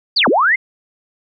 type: linear two-way sweep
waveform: sine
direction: down then up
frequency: 4973 to 196 to 2149 Hz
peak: -10 dBFS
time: 0.16-0.56 s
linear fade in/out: 10 ms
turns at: 0.28 s
effects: none